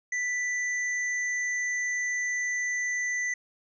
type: tone pair together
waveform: sine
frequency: 1976 / 6273 Hz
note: B6 / G8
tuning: 0 / 0 cents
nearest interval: octave + minor sixth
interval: 2000 cents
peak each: -27 / -37 dBFS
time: 0.12-3.34 s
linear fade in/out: 5 ms
effects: none